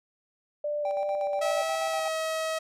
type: tone with vibrato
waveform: sine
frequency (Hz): 587.3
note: D5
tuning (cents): 0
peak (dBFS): -27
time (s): 0.64-1.62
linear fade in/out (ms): 5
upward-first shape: square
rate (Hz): 2.6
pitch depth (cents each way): 11
type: tone with tremolo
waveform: triangle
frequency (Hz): 785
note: G5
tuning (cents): +2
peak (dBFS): -28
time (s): 0.85-2.08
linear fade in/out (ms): 2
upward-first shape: square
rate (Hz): 8.3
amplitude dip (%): 55
type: tone with pitch glide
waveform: sawtooth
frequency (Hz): 648 to 639.4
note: E5 to D#5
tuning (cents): -30 to +47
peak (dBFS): -24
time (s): 1.41-2.59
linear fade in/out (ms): 10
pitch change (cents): -23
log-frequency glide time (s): 1.89-2.02
effects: low-pass 11000 Hz 12 dB/octave